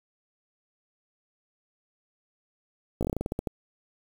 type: slowing click train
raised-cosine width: 2 ms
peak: -15 dBFS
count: 12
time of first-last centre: 3.01-3.472 s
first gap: 17 ms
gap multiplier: 1.17
effects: 7-bit